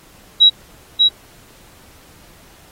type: tone with echo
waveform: sine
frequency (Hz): 3868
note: B7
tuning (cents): -37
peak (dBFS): -5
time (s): 0.4-0.5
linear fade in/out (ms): 20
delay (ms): 590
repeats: 1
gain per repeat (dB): -3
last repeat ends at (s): 1.09
effects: pink hiss -47 dBFS RMS until 2.71 s + AAC 48 kbps